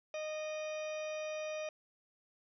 harmonic tone with a mistuned harmonic, 617 Hz, D#5, 15 cents flat, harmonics 1 / 2 / 3 / 4 / 5 / 6 / 8 / 9, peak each -38 / -52 / -55 / -47 / -57 / -57 / -62 / -55 dBFS, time 0.14-1.69 s, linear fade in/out 2 ms, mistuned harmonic 9, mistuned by +62 cents, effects none

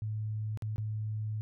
sine tone with dropouts, 107.7 Hz, A2, 37 cents flat, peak -32 dBFS, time 0.02-1.41 s, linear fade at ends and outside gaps 0 ms, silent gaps 0.574-0.622 / 0.76-0.781 s, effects none

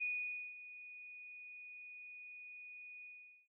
sine tone with ADSR envelope, 2469 Hz, D#7, 14 cents flat, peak -35 dBFS, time 0-3.48 s, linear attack 22 ms, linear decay 520 ms, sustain -15 dB, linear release 440 ms, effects none

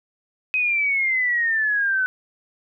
sine exponential sweep, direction down, 2536 to 1500 Hz, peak -18 dBFS, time 0.54-2.06 s, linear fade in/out 0 ms, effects none

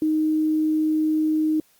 sine tone with quantisation, 311.1 Hz, D#4, in tune, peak -18 dBFS, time 0.02-1.6 s, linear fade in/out 2 ms, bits 8, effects white hiss -60 dBFS RMS until 1.79 s + Opus 48 kbps

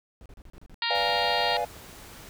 brown noise bursts, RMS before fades -46 dBFS, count 7, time 0.21-0.743 s, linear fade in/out 0 ms, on 47 ms, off 34 ms
harmonic tone, 466.2 Hz, A#4, in tune, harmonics 2 / 3 / 4 / 5 / 6 / 7 / 8 / 9 / 10, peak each -33 / -38 / -32 / -38 / -33 / -36 / -33 / -33 / -37 dBFS, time 0.82-1.57 s, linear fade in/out 2 ms
triangle chord, B diminished seventh, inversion none, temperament equal, 493.9 / 587.3 / 698.5 / 830.6 Hz, B4 / D5 / F5 / Ab5, 0 / 0 / 0 / 0 cents, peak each -31 / -31 / -28 / -28 dBFS, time 0.9-1.65 s, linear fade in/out 5 ms
pink noise, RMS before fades -46 dBFS, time 0.95-2.29 s, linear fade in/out 0 ms
effects none

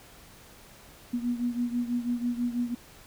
sine beating tone pair, 239.9 / 246 Hz, A#3 / B3, +50 / -7 cents, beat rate 6.1 Hz, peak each -28 / -32 dBFS, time 1.13-2.75 s, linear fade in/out 10 ms, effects pink hiss -52 dBFS RMS until 3.06 s

